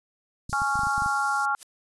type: high-pass noise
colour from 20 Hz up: pink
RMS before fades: -41 dBFS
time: 0.49-1.46 s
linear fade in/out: 10 ms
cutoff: 4400 Hz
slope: 48 dB/octave
type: clicks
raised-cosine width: 5 ms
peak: -24 dBFS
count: 10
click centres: 0.495 / 0.528 / 0.619 / 0.756 / 0.792 / 0.834 / 0.87 / 0.98 / 1.021 / 1.061 s
type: harmonic tone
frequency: 277.2 Hz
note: C#4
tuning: in tune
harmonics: 3 / 4 / 5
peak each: -27 / -30 / -25 dBFS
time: 0.53-1.55 s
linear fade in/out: 0 ms
type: noise with exponential growth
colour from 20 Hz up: blue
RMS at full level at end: -34 dBFS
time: 1.55-1.63 s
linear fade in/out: 1 ms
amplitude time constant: 17 ms
effects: resampled to 24000 Hz